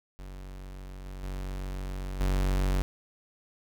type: tone with level steps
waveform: 45% pulse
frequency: 47.03 Hz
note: F#1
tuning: 29 cents sharp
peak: -40 / -38 / -33 / -24 dBFS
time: 0.19-2.82 s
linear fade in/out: 0 ms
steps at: 1.05 / 1.23 / 2.2 s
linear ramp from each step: 5 ms
effects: none